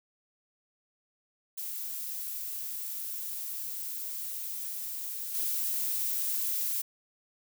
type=noise with level steps; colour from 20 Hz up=violet; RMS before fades=-37 / -31 dBFS; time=1.57-6.82 s; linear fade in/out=10 ms; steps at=5.34 s; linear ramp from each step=10 ms; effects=none